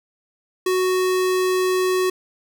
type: tone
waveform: square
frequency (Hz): 370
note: F#4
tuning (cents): 0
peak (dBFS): -18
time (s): 0.66-2.1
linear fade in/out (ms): 5
effects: none